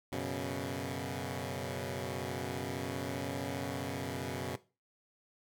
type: chord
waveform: 10% pulse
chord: F# suspended fourth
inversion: none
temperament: equal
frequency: 92.5 / 123.47 / 138.59 Hz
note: F#2 / B2 / C#3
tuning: 0 / 0 / 0 cents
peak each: -32 dBFS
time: 0.12-4.56 s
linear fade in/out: 5 ms
effects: noise-tail reverb RT60 0.3 s tail -17 dB re dry